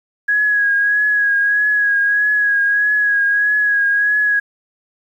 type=tone with vibrato; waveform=sine; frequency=1661.2 Hz; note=G#6; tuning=in tune; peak=-12 dBFS; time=0.28-4.4 s; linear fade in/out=10 ms; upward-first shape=triangle; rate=1.6 Hz; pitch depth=37 cents each way; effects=8-bit